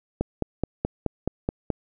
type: click train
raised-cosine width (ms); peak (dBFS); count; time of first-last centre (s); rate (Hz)
2; -10; 8; 0.21-1.703; 4.69
effects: none